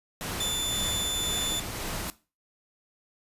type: noise with tremolo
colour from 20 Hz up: pink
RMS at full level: -33 dBFS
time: 0.21-2.1 s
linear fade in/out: 0 ms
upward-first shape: sine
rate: 1.9 Hz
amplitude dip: 30%
type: tone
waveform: sawtooth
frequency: 3520 Hz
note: A7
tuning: in tune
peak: -24 dBFS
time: 0.4-1.6 s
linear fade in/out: 5 ms
type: clicks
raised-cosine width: 2 ms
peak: -26 / -26 dBFS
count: 2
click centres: 1.521 / 1.553 s
type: noise with exponential growth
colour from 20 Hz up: blue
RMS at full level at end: -32 dBFS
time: 1.96-2.1 s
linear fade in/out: 0 ms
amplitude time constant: 30 ms
effects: noise-tail reverb RT60 0.3 s tail -17 dB re dry + resampled to 32000 Hz